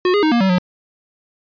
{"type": "tone with pitch steps", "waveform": "square", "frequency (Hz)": [363.3, 411.7, 311.3, 236.4, 190.9, 180.9], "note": ["F#4", "G#4", "D#4", "A#3", "G3", "F#3"], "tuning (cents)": [-32, -15, 1, 24, -46, -39], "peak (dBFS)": -13, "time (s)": [0.05, 0.584], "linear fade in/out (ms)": 2, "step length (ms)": 89, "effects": ["resampled to 11025 Hz"]}